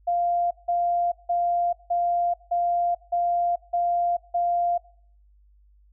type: tone bursts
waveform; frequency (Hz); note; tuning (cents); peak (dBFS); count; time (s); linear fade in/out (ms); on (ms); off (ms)
sine; 697; F5; -4; -20; 8; 0.07-4.78; 10; 440; 170
effects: noise-tail reverb RT60 0.6 s tail -22 dB re dry + added 50 Hz sine -54 dBFS peak until 5.92 s